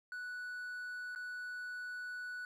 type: tone with dropouts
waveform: triangle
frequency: 1479 Hz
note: F#6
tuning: 1 cent flat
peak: -39 dBFS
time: 0.12-2.45 s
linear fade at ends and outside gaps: 1 ms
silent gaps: 1.15-1.159 s
effects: none